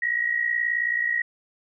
sine tone pair together, 1889 / 1947.7 Hz, A#6 / B6, +22 / -25 cents, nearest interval minor second, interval 53 cents, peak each -23 / -27 dBFS, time 0.02-1.22 s, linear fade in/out 5 ms, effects none

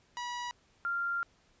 sawtooth / sine tone pair in turn, 970 / 1389.7 Hz, B5 / F6, -31 / -9 cents, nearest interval tritone, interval 622 cents, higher second, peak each -32 / -30 dBFS, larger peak second, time 0.17-0.51 / 0.85-1.23 s, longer second, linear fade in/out 0 ms, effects pink hiss -67 dBFS RMS until 1.6 s + resampled to 16000 Hz

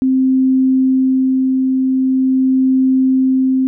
sine tone with tremolo, 261.6 Hz, C4, in tune, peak -9 dBFS, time 0.02-3.67 s, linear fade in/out 0 ms, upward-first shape sine, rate 0.44 Hz, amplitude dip 25%, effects none

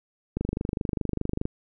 click train, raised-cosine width 3 ms, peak -14 dBFS, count 28, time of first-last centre 0.37-1.454 s, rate 24.9 Hz, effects none

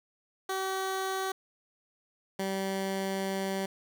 15% pulse tone pair in turn, 381.7 / 193.18 Hz, G4 / G3, -46 / -25 cents, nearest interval octave, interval 1179 cents, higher first, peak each -24 dBFS, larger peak neither, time 0.49-1.32 / 2.39-3.66 s, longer second, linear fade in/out 5 ms, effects none

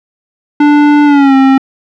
square tone with pitch glide, 293.7 to 267.8 Hz, D4 to C4, 0 to +40 cents, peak -4 dBFS, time 0.6-1.58 s, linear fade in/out 5 ms, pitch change -160 cents, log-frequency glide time 1.05-1.35 s, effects low-pass 2000 Hz 12 dB/octave

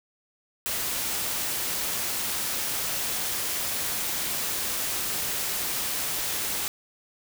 white noise, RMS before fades -29 dBFS, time 0.66-6.68 s, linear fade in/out 0 ms, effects none

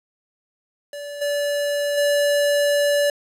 square tone with level steps, 578 Hz, D5, 28 cents flat, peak -31 / -21 / -17 dBFS, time 0.93-3.1 s, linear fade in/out 2 ms, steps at 1.21 / 1.97 s, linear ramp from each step 10 ms, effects resampled to 32000 Hz + 8-bit

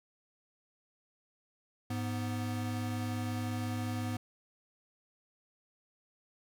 square tone pair together, 104.17 / 246.9 Hz, G#2 / B3, +6 / 0 cents, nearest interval octave + minor third, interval 1494 cents, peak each -36 / -38 dBFS, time 1.9-4.17 s, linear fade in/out 5 ms, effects none

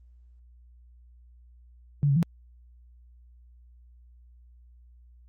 sine tone with pitch steps, 143.8 / 138.5 / 168.1 Hz, D3 / C#3 / E3, -36 / -1 / +34 cents, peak -19 dBFS, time 2.03-2.228 s, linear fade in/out 0 ms, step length 66 ms, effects added 60 Hz sine -51 dBFS peak until 5.28 s + Opus 32 kbps

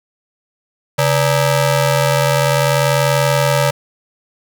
sawtooth ring-modulated tone, 357.5 Hz, F4, 41 cents sharp, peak -5 dBFS, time 0.98-3.71 s, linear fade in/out 10 ms, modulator 219 Hz, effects 7-bit

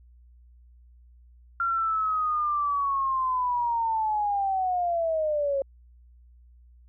sine linear sweep, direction down, 1380 to 541 Hz, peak -23 dBFS, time 1.6-5.62 s, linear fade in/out 2 ms, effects added 60 Hz sine -51 dBFS peak until 6.88 s

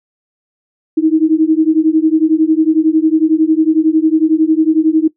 sine beating tone pair, 311.1 / 322.1 Hz, D#4 / E4, 0 / -40 cents, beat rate 11 Hz, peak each -11 dBFS, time 0.97-5.08 s, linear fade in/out 10 ms, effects noise-tail reverb RT60 0.1 s tail -18 dB re dry

